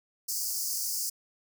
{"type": "high-pass noise", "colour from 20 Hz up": "pink", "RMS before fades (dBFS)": -32, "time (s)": [0.28, 1.1], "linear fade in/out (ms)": 10, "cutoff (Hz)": 4700, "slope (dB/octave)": 96, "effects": []}